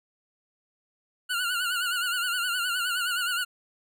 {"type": "tone with vibrato", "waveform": "25% pulse", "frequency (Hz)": 1437, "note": "F6", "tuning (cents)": 49, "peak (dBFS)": -22, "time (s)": [1.29, 3.45], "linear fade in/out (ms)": 20, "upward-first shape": "sine", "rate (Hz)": 9.6, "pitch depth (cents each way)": 76, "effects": []}